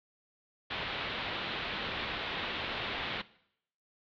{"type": "low-pass noise", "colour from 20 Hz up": "white", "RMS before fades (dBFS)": -37, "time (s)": [0.7, 3.22], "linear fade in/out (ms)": 10, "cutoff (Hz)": 3800, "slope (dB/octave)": 48, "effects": ["noise-tail reverb RT60 0.7 s tail -19 dB re dry"]}